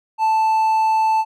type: tone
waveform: triangle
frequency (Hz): 880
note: A5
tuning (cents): 0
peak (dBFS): -12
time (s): 0.18-1.25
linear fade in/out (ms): 50
effects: none